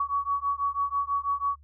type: beating tone pair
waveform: sine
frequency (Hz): 1124 / 1130.1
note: C#6 / C#6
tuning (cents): +24 / +33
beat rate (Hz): 6.1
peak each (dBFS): -28 / -28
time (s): 0-1.56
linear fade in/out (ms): 5
effects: noise-tail reverb RT60 0.1 s tail -26 dB re dry + added 72 Hz sine -51 dBFS peak until 1.63 s